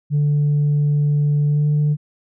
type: tone with pitch glide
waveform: sine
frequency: 146.7 to 148.83 Hz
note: D3 to D3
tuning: -2 to +23 cents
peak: -12 dBFS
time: 0.1-1.97 s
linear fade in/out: 50 ms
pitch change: +25 cents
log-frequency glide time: 1.46-1.68 s
effects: tanh soft clip ceiling -12 dBFS